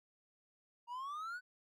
triangle exponential sweep, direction up, 934 to 1516 Hz, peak -39 dBFS, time 0.87-1.41 s, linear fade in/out 50 ms, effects none

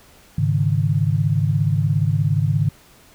sine chord, Ab suspended fourth, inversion none, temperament equal, 103.83 / 138.59 / 155.56 Hz, Ab2 / Db3 / Eb3, 0 / 0 / 0 cents, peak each -20 dBFS, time 0.38-2.69 s, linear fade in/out 5 ms, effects pink hiss -50 dBFS RMS until 3.14 s

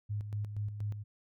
sine tone with tremolo, 104.1 Hz, G#2, 5 cents sharp, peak -32 dBFS, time 0.09-1.04 s, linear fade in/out 20 ms, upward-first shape square, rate 4.2 Hz, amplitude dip 55%, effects none

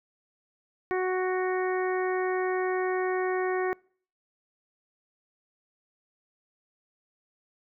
harmonic tone, 370 Hz, F#4, in tune, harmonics 1 / 2 / 3 / 4 / 5 / 6, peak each -26 / -33 / -36 / -40 / -36 / -43 dBFS, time 0.91-3.73 s, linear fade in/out 0 ms, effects noise-tail reverb RT60 0.5 s tail -26 dB re dry

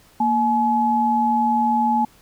sine tone pair together, 233.1 / 850.6 Hz, A#3 / G#5, 0 / +41 cents, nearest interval octave + minor seventh, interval 2241 cents, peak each -21 / -17 dBFS, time 0.2-2.05 s, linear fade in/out 5 ms, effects pink hiss -53 dBFS RMS until 2.21 s

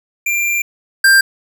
square tone pair in turn, 2377 / 1586.5 Hz, D7 / G6, +20 / +20 cents, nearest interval perfect fifth, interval 700 cents, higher first, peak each -15 / -7 dBFS, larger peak second, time 0.26-0.62 / 1.04-1.21 s, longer first, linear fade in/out 5 ms, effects none

